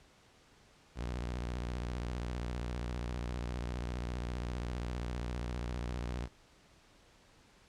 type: tone with vibrato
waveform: sawtooth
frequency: 60.2 Hz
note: B1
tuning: 44 cents flat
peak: -32 dBFS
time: 0.95-6.29 s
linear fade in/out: 50 ms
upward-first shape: sine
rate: 15 Hz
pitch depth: 190 cents each way
effects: pink hiss -63 dBFS RMS until 7.68 s + low-pass 7000 Hz 12 dB/octave